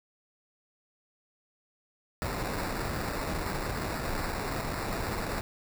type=noise with sample-and-hold; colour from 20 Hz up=pink; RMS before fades=-33 dBFS; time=2.22-5.41 s; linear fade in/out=0 ms; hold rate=3150 Hz; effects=none